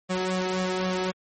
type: tone with flanger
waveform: sawtooth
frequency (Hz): 185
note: F#3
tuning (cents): 0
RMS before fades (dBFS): -27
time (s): 0.09-1.12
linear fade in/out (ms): 20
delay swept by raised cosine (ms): 1.7 to 2.39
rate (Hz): 3.8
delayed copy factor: +0.85
effects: MP3 32 kbps